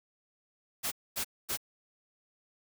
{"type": "noise bursts", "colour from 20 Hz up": "white", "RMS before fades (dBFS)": -33, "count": 3, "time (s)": [0.83, 1.574], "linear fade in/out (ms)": 20, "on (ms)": 88, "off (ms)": 240, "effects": []}